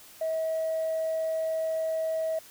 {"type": "tone", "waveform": "sine", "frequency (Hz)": 642, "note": "E5", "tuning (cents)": -46, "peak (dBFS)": -25, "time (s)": [0.21, 2.39], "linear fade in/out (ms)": 5, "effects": ["tanh soft clip ceiling -23 dBFS", "white hiss -51 dBFS RMS until 2.5 s"]}